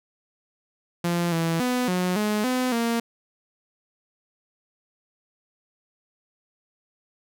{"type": "tone with pitch steps", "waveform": "sawtooth", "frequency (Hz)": [172.5, 165.2, 249.3, 181.2, 211, 253.7, 232.4], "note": ["F3", "E3", "B3", "F#3", "G#3", "B3", "A#3"], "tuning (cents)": [-21, 4, 16, -36, 28, 47, -5], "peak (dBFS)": -18, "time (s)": [1.04, 3], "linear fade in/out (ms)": 5, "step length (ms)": 280, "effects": []}